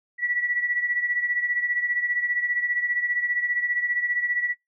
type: beating tone pair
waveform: sine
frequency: 1944 / 1959 Hz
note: B6 / B6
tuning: -28 / -15 cents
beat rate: 15 Hz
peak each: -24 / -29 dBFS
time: 0.18-4.55 s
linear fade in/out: 50 ms
effects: noise-tail reverb RT60 0.2 s tail -22 dB re dry